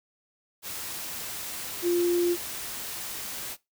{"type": "tone in noise", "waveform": "sine", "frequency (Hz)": 349.2, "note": "F4", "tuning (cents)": 0, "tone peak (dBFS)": -21, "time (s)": [1.82, 2.37], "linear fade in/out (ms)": 50, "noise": "white", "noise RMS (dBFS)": -36, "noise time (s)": [0.62, 3.57], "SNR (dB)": 12, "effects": ["noise-tail reverb RT60 0.2 s tail -20 dB re dry"]}